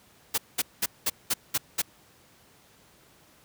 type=noise bursts; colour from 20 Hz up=white; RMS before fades=-25 dBFS; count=7; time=0.34-1.82 s; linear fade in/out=10 ms; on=40 ms; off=200 ms; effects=pink hiss -58 dBFS RMS until 3.44 s + high-pass 80 Hz 12 dB/octave